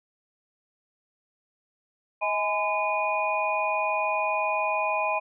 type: tone cluster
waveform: sine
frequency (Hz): 633 / 833 / 1013 / 2460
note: D#5 / G#5 / B5 / D#7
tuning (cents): +30 / +5 / +44 / -20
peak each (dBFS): -29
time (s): 2.21-5.2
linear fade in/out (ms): 20
effects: none